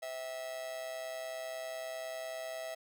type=tone with amplitude modulation; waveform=45% pulse; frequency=651 Hz; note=E5; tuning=22 cents flat; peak=-36 dBFS; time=0.02-2.75 s; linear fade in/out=10 ms; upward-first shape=sine; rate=130 Hz; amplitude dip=65%; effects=none